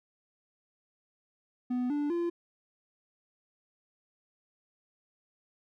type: tone with pitch steps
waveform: triangle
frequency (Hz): 248.5 / 292.1 / 343.4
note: B3 / D4 / F4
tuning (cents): +11 / -9 / -29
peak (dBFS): -26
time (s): 1.7-2.3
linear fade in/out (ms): 10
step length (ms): 200
effects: none